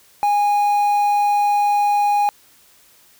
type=tone with quantisation; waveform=triangle; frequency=822 Hz; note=G#5; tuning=18 cents flat; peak=-12 dBFS; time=0.23-2.29 s; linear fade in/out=0 ms; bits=6; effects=white hiss -52 dBFS RMS until 3.19 s